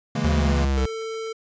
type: chord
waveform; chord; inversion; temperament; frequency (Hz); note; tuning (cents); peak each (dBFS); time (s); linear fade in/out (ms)
square; A# half-diminished seventh; first; equal; 138.59 / 164.81 / 207.7 / 233.1; C#3 / E3 / G#3 / A#3; 0 / 0 / 0 / 0; -29; 0.15-0.65; 5
type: exponential sweep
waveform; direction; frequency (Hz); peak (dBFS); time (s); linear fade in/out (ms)
square; down; 76.6 to 65.41; -20; 0.24-0.86; 5
type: tone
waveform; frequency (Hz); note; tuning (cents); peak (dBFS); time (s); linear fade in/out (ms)
square; 446; A4; +23; -29; 0.77-1.33; 10
effects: resampled to 16000 Hz